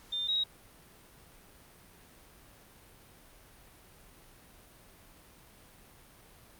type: tone pair in turn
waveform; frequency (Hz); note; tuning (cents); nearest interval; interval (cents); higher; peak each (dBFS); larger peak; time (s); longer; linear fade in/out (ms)
sine; 3600 / 3803; A7 / A#7; +39 / +34; minor second; 95; second; -31 / -27; second; 0.12-0.28 / 0.28-0.44; neither; 10
effects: pink hiss -57 dBFS RMS until 6.59 s + Opus 48 kbps